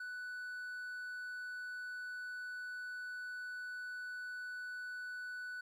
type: tone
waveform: triangle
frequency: 1487 Hz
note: F#6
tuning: 8 cents sharp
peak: -40 dBFS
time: 0-5.61 s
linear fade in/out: 5 ms
effects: 13-bit